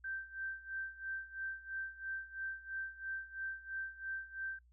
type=tone with tremolo; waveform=sine; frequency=1563 Hz; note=G6; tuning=6 cents flat; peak=-37 dBFS; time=0.04-4.59 s; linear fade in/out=5 ms; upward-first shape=sine; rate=3 Hz; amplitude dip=85%; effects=noise-tail reverb RT60 0.1 s tail -24 dB re dry + added 60 Hz sine -63 dBFS peak until 4.72 s